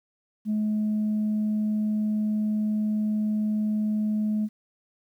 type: tone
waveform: sine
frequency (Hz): 213.2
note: G#3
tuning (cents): +46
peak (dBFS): -21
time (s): 0.45-4.49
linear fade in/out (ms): 50
effects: tanh soft clip ceiling -20 dBFS + 10-bit